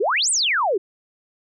sine exponential two-way sweep, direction up then down, 349.2 to 9340 to 349.2 Hz, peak -17 dBFS, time 0-0.78 s, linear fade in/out 10 ms, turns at 0.3 s, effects none

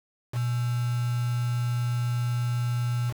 sine tone with quantisation, 121 Hz, B2, 35 cents flat, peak -24 dBFS, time 0.32-3.14 s, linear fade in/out 50 ms, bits 6, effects none

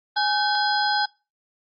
harmonic tone with a mistuned harmonic, 831 Hz, G#5, 1 cent sharp, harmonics 1 / 2 / 4 / 5 / 6, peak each -22 / -25 / -31 / -29 / -28 dBFS, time 0.16-1.06 s, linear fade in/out 10 ms, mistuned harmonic 2, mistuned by -140 cents, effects noise-tail reverb RT60 0.3 s tail -24 dB re dry + Opus 24 kbps

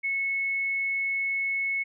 sine tone, 2197 Hz, C#7, 16 cents flat, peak -25 dBFS, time 0.03-1.84 s, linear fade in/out 20 ms, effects none

